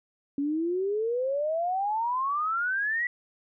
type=exponential sweep; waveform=sine; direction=up; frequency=276.6 to 1975.5 Hz; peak=-25 dBFS; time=0.38-3.07 s; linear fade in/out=2 ms; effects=none